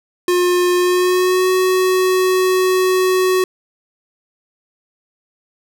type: tone with pitch glide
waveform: square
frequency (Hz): 357.1 to 371.4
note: F4 to F#4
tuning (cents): +39 to +7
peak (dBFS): -13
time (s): 0.28-3.44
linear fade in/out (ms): 2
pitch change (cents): +68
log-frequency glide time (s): 0.76-1.5
effects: none